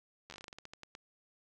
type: slowing click train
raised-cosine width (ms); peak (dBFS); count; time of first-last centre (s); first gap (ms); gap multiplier
0.2; -30; 15; 0.3-0.951; 11; 1.2
effects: none